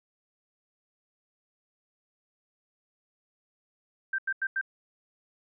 sine tone bursts, 1568 Hz, G6, in tune, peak -26 dBFS, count 4, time 4.13-4.613 s, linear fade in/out 5 ms, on 54 ms, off 89 ms, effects none

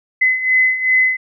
sine beating tone pair, 2029 / 2031.6 Hz, B6 / B6, +46 / +48 cents, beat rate 2.6 Hz, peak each -18 / -13 dBFS, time 0.21-1.17 s, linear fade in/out 10 ms, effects none

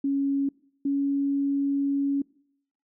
sine tone pair in turn, 277.2 / 279.3 Hz, C#4 / C#4, 0 / +13 cents, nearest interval unison, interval 13 cents, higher second, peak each -22 dBFS, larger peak neither, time 0.04-0.49 / 0.85-2.22 s, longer second, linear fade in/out 5 ms, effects noise-tail reverb RT60 0.7 s tail -24 dB re dry

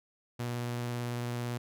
sawtooth tone with vibrato, 120.6 Hz, B2, 41 cents flat, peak -29 dBFS, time 0.39-1.58 s, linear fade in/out 10 ms, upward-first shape sine, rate 18 Hz, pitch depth 12 cents each way, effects none

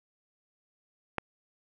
click, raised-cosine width 0.5 ms, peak -14 dBFS, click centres 1.183 s, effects none

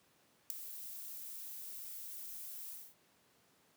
violet noise with ADSR envelope, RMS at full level -31 dBFS, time 0.5-2.95 s, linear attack 3 ms, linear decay 3 ms, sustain -16 dB, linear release 230 ms, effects pink hiss -70 dBFS RMS until 3.76 s + high-pass 150 Hz 12 dB/octave

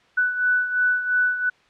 sine beating tone pair, 1488 / 1490.9 Hz, F#6 / F#6, +9 / +13 cents, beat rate 2.9 Hz, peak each -19 / -25 dBFS, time 0.17-1.5 s, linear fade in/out 10 ms, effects white hiss -57 dBFS RMS until 1.69 s + low-pass 3000 Hz 12 dB/octave

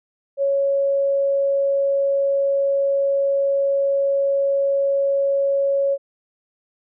sine tone, 554.4 Hz, C#5, in tune, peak -16 dBFS, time 0.37-5.98 s, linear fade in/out 50 ms, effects none

